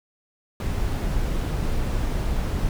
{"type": "noise", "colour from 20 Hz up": "brown", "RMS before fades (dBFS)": -24, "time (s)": [0.6, 2.69], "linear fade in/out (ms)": 2, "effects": []}